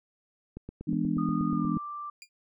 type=click train; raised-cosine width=3 ms; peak=-26 dBFS; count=11; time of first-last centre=0.57-1.77 s; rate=8.33 Hz
type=chord; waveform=sine; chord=E dominant seventh; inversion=none; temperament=just; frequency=164.81 / 206 / 247.2 / 296.7 Hz; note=E3 / G#3 / B3 / D4; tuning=0 / -14 / +2 / +18 cents; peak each=-31 dBFS; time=0.87-1.78 s; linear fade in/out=10 ms
type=tone with pitch glide; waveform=sine; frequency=1229 to 1176.9 Hz; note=D#6 to D6; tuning=-22 to +3 cents; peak=-35 dBFS; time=1.18-2.1 s; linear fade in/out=5 ms; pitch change=-75 cents; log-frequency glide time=1.51-1.7 s
type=tone with exponential decay; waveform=20% pulse; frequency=2400 Hz; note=D7; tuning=37 cents sharp; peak=-35 dBFS; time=2.22-2.29 s; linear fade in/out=1 ms; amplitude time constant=15 ms
effects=none